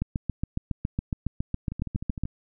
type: two click trains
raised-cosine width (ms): 5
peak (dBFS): -14 / -21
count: 17 / 8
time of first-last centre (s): 0.02-2.236 / 1.72-2.254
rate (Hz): 7.22 / 13.1
effects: none